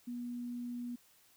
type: tone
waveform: sine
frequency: 242.1 Hz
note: B3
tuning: 34 cents flat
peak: -38 dBFS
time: 0.07-0.96 s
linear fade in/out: 10 ms
effects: white hiss -66 dBFS RMS until 1.36 s